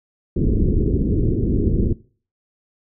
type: low-pass noise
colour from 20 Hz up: pink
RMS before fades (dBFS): -18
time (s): 0.36-1.93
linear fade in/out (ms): 5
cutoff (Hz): 420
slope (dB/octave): 48
effects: noise-tail reverb RT60 0.4 s tail -19 dB re dry